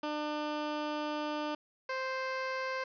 15% pulse tone pair in turn, 300 / 523 Hz, D4 / C5, +37 / -1 cents, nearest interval minor seventh, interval 962 cents, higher second, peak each -27 dBFS, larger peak neither, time 0.03-1.55 / 1.89-2.84 s, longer first, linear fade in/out 5 ms, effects resampled to 11025 Hz + 11-bit

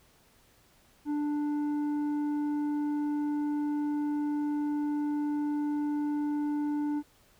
sine tone with tanh clipping, 294.7 Hz, D4, 6 cents sharp, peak -29 dBFS, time 1.05-7.03 s, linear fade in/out 50 ms, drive 7 dB, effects pink hiss -63 dBFS RMS until 7.39 s

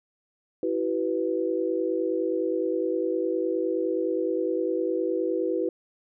sine chord, E suspended second, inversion none, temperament equal with one note detuned, 329.6 / 379.3 / 493.9 Hz, E4 / F#4 / B4, 0 / +43 / 0 cents, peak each -28 dBFS, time 0.63-5.69 s, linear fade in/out 2 ms, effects none

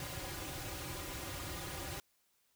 pink noise with comb filter, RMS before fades -43 dBFS, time 0-2 s, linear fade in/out 2 ms, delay 4.5 ms, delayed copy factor -0.95, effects white hiss -75 dBFS RMS until 2.55 s

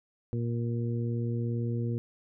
harmonic tone, 117.7 Hz, A#2, 17 cents sharp, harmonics 1 / 2 / 3 / 4, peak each -29 / -35 / -39 / -41 dBFS, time 0.33-1.98 s, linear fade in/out 0 ms, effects none

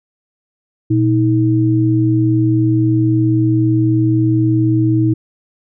sine tone pair together, 119.3 / 318.5 Hz, A#2 / D#4, +41 / +41 cents, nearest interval octave + perfect fourth, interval 1700 cents, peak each -13 dBFS, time 0.9-5.14 s, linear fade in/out 10 ms, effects none

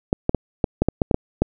clicks, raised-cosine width 2 ms, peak -3 dBFS, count 10, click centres 0.129 / 0.294 / 0.347 / 0.642 / 0.82 / 0.886 / 1.018 / 1.112 / 1.144 / 1.42 s, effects none

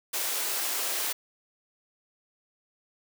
white high-pass noise, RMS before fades -30 dBFS, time 0.13-1.13 s, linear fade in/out 10 ms, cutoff 330 Hz, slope 24 dB/octave, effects none

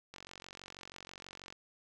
click train, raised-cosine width 0.2 ms, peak -30 dBFS, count 65, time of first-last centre 0.14-1.525 s, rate 46.2 Hz, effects none

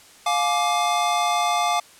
square chord, D diminished, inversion first, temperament just, 704.8 / 845.8 / 1174.7 Hz, F5 / Ab5 / D6, +16 / +31 / 0 cents, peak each -23 / -26 / -25 dBFS, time 0.26-1.8 s, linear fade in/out 5 ms, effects white hiss -49 dBFS RMS until 1.99 s + low-pass 10000 Hz 12 dB/octave

